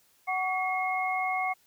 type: tone cluster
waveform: sine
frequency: 746 / 1130 / 2159 Hz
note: F#5 / C#6 / C#7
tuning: +14 / +33 / -46 cents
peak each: -29 / -34 / -31 dBFS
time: 0.27-1.54 s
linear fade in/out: 20 ms
effects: white hiss -65 dBFS RMS until 1.66 s